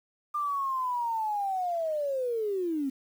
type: linear sweep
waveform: sine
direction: down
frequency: 1200 to 259.9 Hz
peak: -27 dBFS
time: 0.34-2.9 s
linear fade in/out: 10 ms
effects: 9-bit